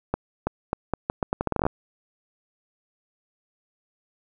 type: accelerating click train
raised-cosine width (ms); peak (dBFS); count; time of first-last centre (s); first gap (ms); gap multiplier
1; -9; 16; 0.14-1.666; 330; 0.79
effects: none